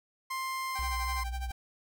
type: tone with pitch glide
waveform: 30% pulse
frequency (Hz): 1050 to 1043.3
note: C6 to C6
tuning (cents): +6 to -5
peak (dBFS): -30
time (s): 0.3-1.24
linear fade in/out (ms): 10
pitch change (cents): -11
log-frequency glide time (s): 0.67-0.98
type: noise with exponential growth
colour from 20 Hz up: pink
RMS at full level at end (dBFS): -50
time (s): 0.59-0.84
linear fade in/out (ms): 1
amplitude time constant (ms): 53
type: tone with tremolo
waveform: sawtooth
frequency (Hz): 784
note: G5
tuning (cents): 0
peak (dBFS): -34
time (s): 0.75-1.52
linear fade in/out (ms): 5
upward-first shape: sine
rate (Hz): 12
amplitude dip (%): 85
type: tone with vibrato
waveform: sine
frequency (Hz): 61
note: B1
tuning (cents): -21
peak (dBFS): -33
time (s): 0.79-1.51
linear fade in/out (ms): 0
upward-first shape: square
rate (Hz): 3.7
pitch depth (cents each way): 45
effects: none